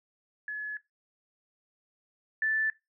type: tone pair in turn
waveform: sine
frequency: 1704 / 1757 Hz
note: G#6 / A6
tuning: +44 / -3 cents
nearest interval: minor second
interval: 53 cents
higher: second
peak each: -32 / -25 dBFS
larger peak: second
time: 0.48-0.77 / 2.42-2.7 s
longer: first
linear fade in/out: 2 ms
effects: noise-tail reverb RT60 0.2 s tail -20 dB re dry